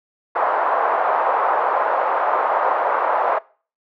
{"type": "band-pass noise", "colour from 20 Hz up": "white", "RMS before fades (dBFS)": -19, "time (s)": [0.35, 3.39], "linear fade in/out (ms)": 10, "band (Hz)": [570, 1100], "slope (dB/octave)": 24, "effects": ["noise-tail reverb RT60 0.4 s tail -22 dB re dry"]}